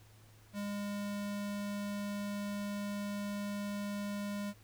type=tone; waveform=square; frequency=203.7 Hz; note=G#3; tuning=33 cents flat; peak=-37 dBFS; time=0.53-4.54 s; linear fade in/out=50 ms; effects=added 107 Hz sine -59 dBFS peak until 4.63 s + pink hiss -64 dBFS RMS until 4.63 s